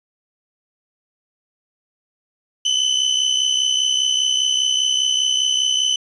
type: tone pair together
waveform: 35% pulse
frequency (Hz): 2986 / 3051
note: F#7 / G7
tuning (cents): +15 / -48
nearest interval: unison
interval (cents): 37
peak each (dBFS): -17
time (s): 2.65-5.96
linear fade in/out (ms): 5
effects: resampled to 22050 Hz